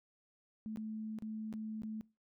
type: tone with dropouts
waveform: sine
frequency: 217.7 Hz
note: A3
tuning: 18 cents flat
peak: -39 dBFS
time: 0.66-2.01 s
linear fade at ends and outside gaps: 0 ms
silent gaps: 0.76-0.772 / 1.187-1.223 / 1.527-1.538 / 1.82-1.834 s
effects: noise-tail reverb RT60 0.3 s tail -23 dB re dry